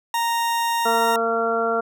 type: tone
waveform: 40% pulse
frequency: 930 Hz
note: A#5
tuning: 4 cents flat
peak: -19 dBFS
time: 0.14-1.16 s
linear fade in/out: 2 ms
type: harmonic tone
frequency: 228.8 Hz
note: A#3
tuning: 32 cents flat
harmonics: 1 / 2 / 3 / 4 / 5 / 6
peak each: -31 / -23 / -24 / -35 / -32 / -24 dBFS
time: 0.85-1.81 s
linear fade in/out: 10 ms
effects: none